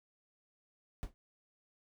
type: noise with exponential decay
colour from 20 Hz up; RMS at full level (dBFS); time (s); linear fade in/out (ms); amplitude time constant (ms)
brown; -35; 1.03-1.14; 0; 23
effects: none